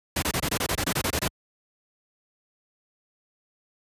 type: noise bursts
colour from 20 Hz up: pink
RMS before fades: -25 dBFS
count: 13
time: 0.16-1.28 s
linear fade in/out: 5 ms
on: 64 ms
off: 24 ms
effects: high-pass 60 Hz 12 dB/octave + resampled to 32000 Hz